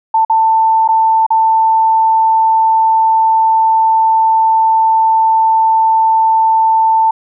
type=tone with dropouts; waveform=sine; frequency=890 Hz; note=A5; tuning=20 cents sharp; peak=-7 dBFS; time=0.14-7.11 s; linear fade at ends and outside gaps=5 ms; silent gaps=0.25-0.297 / 0.878-0.887 / 1.265-1.304 s; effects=none